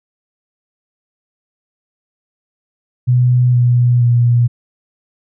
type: tone with pitch steps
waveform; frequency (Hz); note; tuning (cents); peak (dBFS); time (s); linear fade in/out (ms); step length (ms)
sine; 124.3 / 122.16 / 120.07; B2 / B2 / B2; +12 / -18 / -48; -8; 3.07-4.48; 20; 470
effects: none